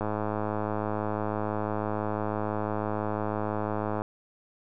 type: click train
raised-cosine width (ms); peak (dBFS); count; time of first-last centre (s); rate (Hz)
1; -16; 426; 0.01-4.019; 106
effects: none